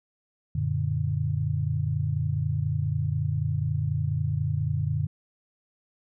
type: chord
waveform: sine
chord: Gb augmented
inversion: none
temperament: equal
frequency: 92.5 / 116.54 / 146.83 Hz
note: Gb2 / Bb2 / D3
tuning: 0 / 0 / 0 cents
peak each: -29 / -29 / -27 dBFS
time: 0.55-5.07 s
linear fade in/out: 5 ms
effects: none